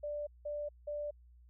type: tone bursts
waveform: sine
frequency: 589 Hz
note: D5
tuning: 5 cents sharp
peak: -36 dBFS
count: 3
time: 0.03-1.11 s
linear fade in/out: 10 ms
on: 240 ms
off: 180 ms
effects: added 60 Hz sine -57 dBFS peak until 1.49 s